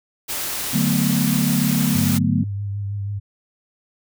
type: noise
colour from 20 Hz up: white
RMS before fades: -26 dBFS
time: 0.28-2.19 s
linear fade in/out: 20 ms
type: chord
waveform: sine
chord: B minor seventh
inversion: first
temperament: equal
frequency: 146.83 / 185 / 220 / 246.9 Hz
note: D3 / F#3 / A3 / B3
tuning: 0 / 0 / 0 / 0 cents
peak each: -22 dBFS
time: 0.73-2.44 s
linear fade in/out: 10 ms
type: tone with vibrato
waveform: sine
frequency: 100.8 Hz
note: G2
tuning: 49 cents sharp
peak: -23 dBFS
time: 1.94-3.2 s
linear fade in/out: 20 ms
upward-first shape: triangle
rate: 6.2 Hz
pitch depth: 36 cents each way
effects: none